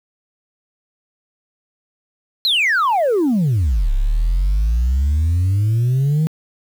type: exponential two-way sweep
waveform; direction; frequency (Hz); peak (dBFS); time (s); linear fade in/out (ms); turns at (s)
sine; down then up; 4238 to 32.63 to 161.7; -11; 2.45-6.27; 0; 3.92
effects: tanh soft clip ceiling -12 dBFS + 7-bit